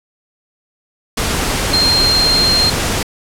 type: tone in noise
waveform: sine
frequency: 4191 Hz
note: C8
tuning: 2 cents sharp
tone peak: -11 dBFS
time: 1.73-2.7 s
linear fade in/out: 5 ms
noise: pink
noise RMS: -17 dBFS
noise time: 1.17-3.03 s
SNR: +3 dB
effects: low-pass 11000 Hz 12 dB/octave